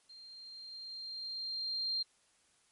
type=tone with level ramp; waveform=sine; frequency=4186 Hz; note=C8; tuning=in tune; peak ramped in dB=-51 to -31 dBFS; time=0.09-2.03 s; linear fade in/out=10 ms; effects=white hiss -70 dBFS RMS until 2.71 s + MP3 48 kbps